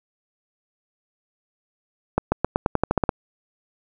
accelerating click train, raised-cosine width 1 ms, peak -4 dBFS, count 11, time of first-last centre 2.18-3.092 s, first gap 140 ms, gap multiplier 0.9, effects none

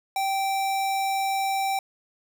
square tone, 779 Hz, G5, 11 cents flat, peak -24 dBFS, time 0.16-1.79 s, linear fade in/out 2 ms, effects none

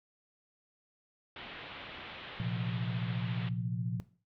white low-pass noise, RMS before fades -46 dBFS, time 1.36-3.49 s, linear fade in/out 2 ms, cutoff 3600 Hz, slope 48 dB/octave
sine chord, Bb suspended second, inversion none, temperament equal, 116.54 / 130.81 / 174.61 Hz, Bb2 / C3 / F3, 0 / 0 / 0 cents, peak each -35 / -38 / -36 dBFS, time 2.4-4 s, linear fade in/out 0 ms
effects noise-tail reverb RT60 0.4 s tail -17 dB re dry + MP3 96 kbps

